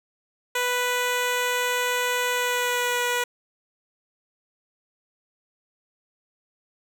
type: tone with pitch glide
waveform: 10% pulse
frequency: 493.9 to 487.7 Hz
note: B4 to B4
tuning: 0 to -22 cents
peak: -14 dBFS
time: 0.55-3.24 s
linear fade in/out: 5 ms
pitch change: -22 cents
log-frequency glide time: 2.32-3.02 s
effects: none